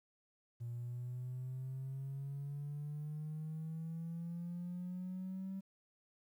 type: exponential sweep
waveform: triangle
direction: up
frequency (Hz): 117.8 to 193.5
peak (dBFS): -37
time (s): 0.6-5.61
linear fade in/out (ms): 20
effects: tanh soft clip ceiling -37 dBFS + 12-bit